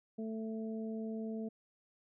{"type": "harmonic tone", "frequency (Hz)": 221.2, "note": "A3", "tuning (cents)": 9, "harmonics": [1, 2, 3], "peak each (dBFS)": [-38, -44, -50], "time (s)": [0.18, 1.49], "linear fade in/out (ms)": 10, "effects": []}